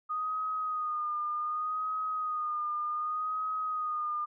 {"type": "tone with vibrato", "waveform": "sine", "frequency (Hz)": 1236, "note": "D#6", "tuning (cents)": -12, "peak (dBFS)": -30, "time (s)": [0.09, 4.26], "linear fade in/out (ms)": 20, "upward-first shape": "sine", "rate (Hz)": 0.66, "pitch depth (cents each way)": 42, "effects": []}